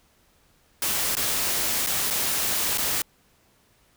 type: noise with dropouts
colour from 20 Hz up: white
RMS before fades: -25 dBFS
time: 0.82-3.02 s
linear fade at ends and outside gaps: 2 ms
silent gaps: 1.153-1.168 / 1.864-1.87 / 2.103-2.107 / 2.775-2.781 s
effects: pink hiss -62 dBFS RMS until 3.96 s